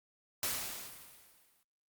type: noise with exponential decay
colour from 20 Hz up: white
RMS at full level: -33 dBFS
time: 0.43-1.63 s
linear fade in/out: 1 ms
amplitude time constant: 260 ms
effects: noise-tail reverb RT60 0.1 s tail -18 dB re dry + Opus 48 kbps